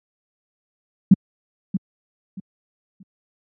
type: tone with echo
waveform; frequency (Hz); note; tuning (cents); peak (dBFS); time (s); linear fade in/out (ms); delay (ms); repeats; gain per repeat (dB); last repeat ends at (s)
sine; 191.1; G3; -44; -5; 1.11-1.14; 5; 630; 3; -12; 3.03
effects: high-pass 100 Hz 12 dB/octave